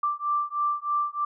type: beating tone pair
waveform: sine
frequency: 1174.7 / 1177.9 Hz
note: D6 / D6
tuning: 0 / +5 cents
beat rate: 3.2 Hz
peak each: -27 dBFS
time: 0.03-1.25 s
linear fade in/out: 5 ms
effects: none